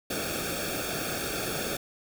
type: noise with comb filter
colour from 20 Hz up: pink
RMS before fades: -32 dBFS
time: 0.1-1.77 s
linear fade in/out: 5 ms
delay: 1 ms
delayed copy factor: -0.9
effects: none